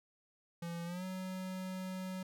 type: tone with pitch glide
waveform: square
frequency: 170 to 186.46 Hz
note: F3 to F#3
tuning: -46 to +14 cents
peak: -40 dBFS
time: 0.62-2.23 s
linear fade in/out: 5 ms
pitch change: +160 cents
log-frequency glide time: 0.85-1.04 s
effects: none